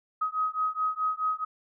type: beating tone pair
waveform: sine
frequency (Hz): 1261 / 1265.7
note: D#6 / D#6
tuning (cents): +23 / +29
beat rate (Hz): 4.7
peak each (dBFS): -29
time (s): 0.21-1.45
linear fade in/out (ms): 10
effects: none